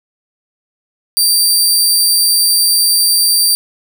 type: tone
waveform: 20% pulse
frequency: 4682 Hz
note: D8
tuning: 6 cents flat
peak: -3 dBFS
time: 1.17-3.55 s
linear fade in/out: 0 ms
effects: none